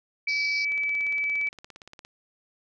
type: tone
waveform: sine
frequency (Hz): 2299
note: D7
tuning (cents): -37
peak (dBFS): -24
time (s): 0.27-1.49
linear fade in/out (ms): 5
type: band-pass noise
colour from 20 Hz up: pink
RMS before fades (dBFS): -35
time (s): 0.28-0.65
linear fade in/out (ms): 5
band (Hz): 4400 to 5300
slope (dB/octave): 96
type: click train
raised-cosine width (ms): 0.2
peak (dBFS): -27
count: 24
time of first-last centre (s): 0.72-2.049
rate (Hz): 17.3
effects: none